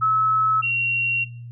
sine tone pair in turn, 1296 / 2746 Hz, E6 / F7, -30 / -30 cents, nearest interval octave + minor second, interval 1300 cents, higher second, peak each -16 / -19 dBFS, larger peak first, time 0.01-0.62 / 0.62-1.25 s, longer second, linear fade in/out 20 ms, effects noise-tail reverb RT60 0.4 s tail -19 dB re dry + added 119 Hz sine -34 dBFS peak until 1.51 s

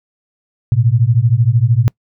sine beating tone pair, 110.9 / 123.9 Hz, A2 / B2, +14 / +6 cents, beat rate 13 Hz, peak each -12 dBFS, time 0.72-1.88 s, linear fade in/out 0 ms, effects noise-tail reverb RT60 0.1 s tail -26 dB re dry

